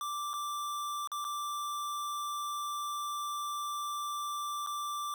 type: tone with dropouts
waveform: square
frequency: 1174.7 Hz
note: D6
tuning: in tune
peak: -35 dBFS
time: 0.01-5.14 s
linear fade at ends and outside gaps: 1 ms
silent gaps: 0.333-0.338 / 1.074-1.117 / 1.244-1.249 / 4.664-4.671 s
effects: none